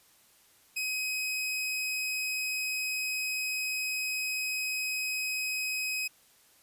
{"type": "tone", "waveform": "sawtooth", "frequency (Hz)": 2529, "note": "D#7", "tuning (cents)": 28, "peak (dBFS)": -27, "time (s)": [0.76, 6.08], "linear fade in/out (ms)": 10, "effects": ["white hiss -62 dBFS RMS until 6.62 s", "resampled to 32000 Hz"]}